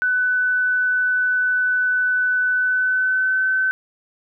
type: tone with pitch glide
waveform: sine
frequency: 1498 to 1525.9 Hz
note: F#6 to G6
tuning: +21 to -47 cents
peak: -16 dBFS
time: 0.02-3.71 s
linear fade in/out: 0 ms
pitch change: +32 cents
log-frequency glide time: 2.52-3.45 s
effects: none